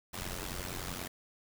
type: noise with amplitude modulation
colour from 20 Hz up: pink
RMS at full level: -36 dBFS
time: 0.13-1.08 s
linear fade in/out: 10 ms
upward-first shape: sine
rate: 90.6 Hz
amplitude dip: 85%
effects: none